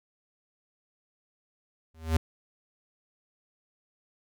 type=tone with exponential growth; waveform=square; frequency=80.4 Hz; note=E2; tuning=43 cents flat; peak=-19 dBFS; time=1.94-2.17 s; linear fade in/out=5 ms; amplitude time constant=50 ms; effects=none